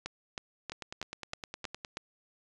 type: two click trains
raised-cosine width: 0.2 ms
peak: -22 / -19 dBFS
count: 12 / 7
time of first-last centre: 0.72-1.848 / 0.06-1.971 s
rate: 9.75 / 3.14 Hz
effects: resampled to 22050 Hz